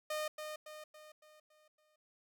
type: tone with echo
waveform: sawtooth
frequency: 612 Hz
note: D#5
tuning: 29 cents flat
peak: -32 dBFS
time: 0.1-0.28 s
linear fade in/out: 5 ms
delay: 280 ms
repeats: 6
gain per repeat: -6 dB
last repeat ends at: 1.96 s
effects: none